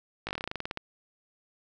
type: slowing click train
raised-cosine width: 0.3 ms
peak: -17 dBFS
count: 15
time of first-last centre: 0.27-0.774 s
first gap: 18 ms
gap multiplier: 1.1
effects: none